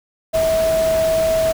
sine tone in noise, 646 Hz, E5, 35 cents flat, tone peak -14 dBFS, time 0.33-1.53 s, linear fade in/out 20 ms, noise pink, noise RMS -27 dBFS, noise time 0.33-1.53 s, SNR +10 dB, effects none

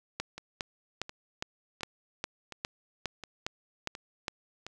two click trains, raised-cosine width 0.2 ms, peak -15 / -24 dBFS, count 11 / 7, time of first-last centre 0.2-4.282 / 0.38-4.666 s, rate 2.45 / 1.4 Hz, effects none

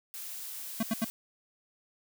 blue noise, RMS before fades -41 dBFS, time 0.14-1.1 s, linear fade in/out 0 ms
square tone bursts, 223.4 Hz, A3, 27 cents sharp, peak -27 dBFS, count 3, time 0.8-1.046 s, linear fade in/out 5 ms, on 30 ms, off 78 ms
effects none

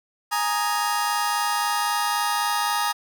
sawtooth chord, Ab suspended second, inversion none, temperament just, 830.6 / 934.4 / 1245.9 Hz, Ab5 / Bb5 / Eb6, 0 / +4 / +2 cents, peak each -22 dBFS, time 0.31-2.93 s, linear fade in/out 20 ms, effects none

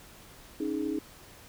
sine chord, C# suspended second, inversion none, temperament equal with one note detuned, 277.2 / 311.1 / 417.7 Hz, C#4 / D#4 / G#4, 0 / 0 / +10 cents, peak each -34 / -31 / -36 dBFS, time 0.6-0.99 s, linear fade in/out 5 ms, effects pink hiss -52 dBFS RMS until 1.48 s

